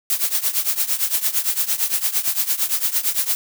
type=noise with tremolo; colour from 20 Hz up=blue; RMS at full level=-17 dBFS; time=0.1-3.35 s; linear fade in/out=0 ms; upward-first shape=triangle; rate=8.8 Hz; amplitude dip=90%; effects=none